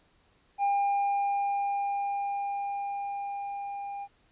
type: tone with level ramp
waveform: triangle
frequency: 803 Hz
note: G5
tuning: 41 cents sharp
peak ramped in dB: -21 to -33 dBFS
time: 0.58-4.08 s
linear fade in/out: 50 ms
effects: pink hiss -66 dBFS RMS until 4.31 s + resampled to 8000 Hz